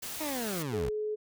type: noise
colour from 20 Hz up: white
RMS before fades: -39 dBFS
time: 0.02-0.63 s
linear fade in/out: 10 ms
type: linear sweep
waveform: 20% pulse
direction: down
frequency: 318.7 to 49.89 Hz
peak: -28 dBFS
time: 0.2-0.9 s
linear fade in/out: 10 ms
type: tone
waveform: sine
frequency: 425.8 Hz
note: G#4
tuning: 43 cents sharp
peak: -30 dBFS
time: 0.72-1.16 s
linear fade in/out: 20 ms
effects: none